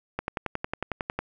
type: click train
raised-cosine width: 0.5 ms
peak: -13 dBFS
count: 12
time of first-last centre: 0.19-1.19 s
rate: 11 Hz
effects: none